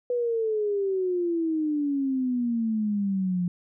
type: exponential sweep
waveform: sine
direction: down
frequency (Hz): 493.9 to 174.61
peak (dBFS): -23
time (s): 0.1-3.48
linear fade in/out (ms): 2
effects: none